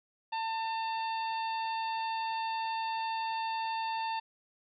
harmonic tone, 897 Hz, A5, 33 cents sharp, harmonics 1 / 2 / 3 / 4 / 5, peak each -32 / -45 / -43 / -48 / -47 dBFS, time 0.32-4.2 s, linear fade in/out 10 ms, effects none

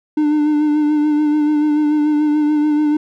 triangle tone with vibrato, 300 Hz, D4, 37 cents sharp, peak -10 dBFS, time 0.17-2.97 s, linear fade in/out 5 ms, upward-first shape sine, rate 6.9 Hz, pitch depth 28 cents each way, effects none

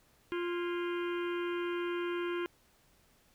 harmonic tone with a mistuned harmonic, 349.2 Hz, F4, in tune, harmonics 1 / 3 / 4 / 5 / 6 / 7 / 8 / 9, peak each -33 / -43 / -45 / -47 / -49 / -50 / -51 / -52 dBFS, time 0.32-2.46 s, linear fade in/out 0 ms, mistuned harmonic 5, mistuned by -110 cents, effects pink hiss -67 dBFS RMS until 3.34 s

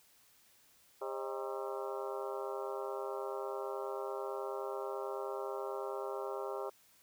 harmonic tone with a mistuned harmonic, 134.1 Hz, C3, 43 cents sharp, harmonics 3 / 4 / 5 / 6 / 7 / 8 / 9 / 10, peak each -41 / -43 / -45 / -47 / -48 / -49 / -50 / -51 dBFS, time 1.01-6.7 s, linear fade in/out 10 ms, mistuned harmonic 5, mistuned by -120 cents, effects white hiss -66 dBFS RMS until 7.02 s

